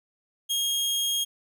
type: tone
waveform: sawtooth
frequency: 3254 Hz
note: G#7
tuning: 36 cents flat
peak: -21 dBFS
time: 0.49-1.25 s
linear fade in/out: 20 ms
effects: none